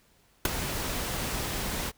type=noise with ADSR envelope; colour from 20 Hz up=pink; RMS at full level=-20 dBFS; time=0.45-1.92 s; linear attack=3 ms; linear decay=13 ms; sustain=-12 dB; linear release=39 ms; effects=pink hiss -64 dBFS RMS until 1.97 s